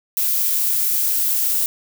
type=noise; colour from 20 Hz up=violet; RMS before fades=-19 dBFS; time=0.17-1.66 s; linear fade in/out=0 ms; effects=none